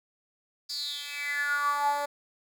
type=tone with high-pass filter sweep; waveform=10% pulse; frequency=288.5 Hz; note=D4; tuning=31 cents flat; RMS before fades=-30 dBFS; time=0.69-2.06 s; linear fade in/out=10 ms; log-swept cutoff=5000 to 650 Hz; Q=8.6; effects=none